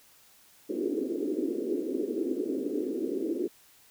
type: band-pass noise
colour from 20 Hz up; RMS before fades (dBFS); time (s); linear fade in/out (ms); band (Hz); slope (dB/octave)
white; -31; 0.69-3.48; 10; 260 to 420; 48
effects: white hiss -59 dBFS RMS until 3.9 s